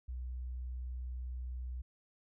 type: tone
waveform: sine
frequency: 62.3 Hz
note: B1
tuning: 16 cents sharp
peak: -38 dBFS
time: 0.08-1.82 s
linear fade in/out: 10 ms
effects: none